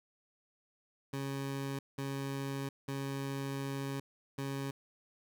20% pulse tone bursts at uneven times, 137.4 Hz, C#3, 15 cents flat, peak -31 dBFS, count 4, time 1.13-1.79 / 1.98-2.69 / 2.88-4 / 4.38-4.71 s, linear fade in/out 5 ms, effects none

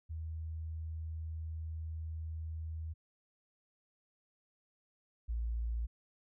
sine tone pair in turn, 80 / 57.49 Hz, D#2 / A#1, +49 / -23 cents, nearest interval tritone, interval 572 cents, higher first, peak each -38 / -33 dBFS, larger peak second, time 0.09-2.94 / 5.28-5.87 s, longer first, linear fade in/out 20 ms, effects none

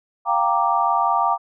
sine chord, G minor seventh, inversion third, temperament equal, 698.5 / 784 / 932.3 / 1174.7 Hz, F5 / G5 / Bb5 / D6, 0 / 0 / 0 / 0 cents, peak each -23 / -22 / -21 / -21 dBFS, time 0.25-1.38 s, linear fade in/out 50 ms, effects none

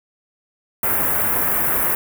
white band-stop noise, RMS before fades -19 dBFS, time 0.83-1.95 s, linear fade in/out 2 ms, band 1900 to 12000 Hz, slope 24 dB/octave, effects none

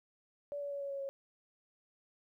sine tone with pitch steps, 575 / 569.7 / 564.5 / 559.3 / 554.1 / 549 Hz, D5 / C#5 / C#5 / C#5 / C#5 / C#5, -37 / +47 / +31 / +15 / -1 / -17 cents, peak -37 dBFS, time 0.52-1.09 s, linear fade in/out 0 ms, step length 95 ms, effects 13-bit

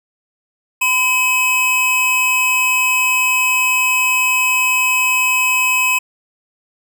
square tone pair together, 1012 / 2550 Hz, B5 / D#7, +42 / +42 cents, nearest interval octave + major third, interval 1600 cents, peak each -21 / -14 dBFS, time 0.81-5.99 s, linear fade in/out 10 ms, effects none

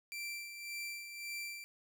sawtooth tone with tremolo, 2349 Hz, D7, in tune, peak -36 dBFS, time 0.12-1.64 s, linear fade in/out 0 ms, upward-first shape sine, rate 1.8 Hz, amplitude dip 55%, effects none

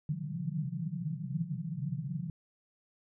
pink band-pass noise, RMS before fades -36 dBFS, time 0.09-2.3 s, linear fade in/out 2 ms, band 130 to 180 Hz, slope 96 dB/octave, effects none

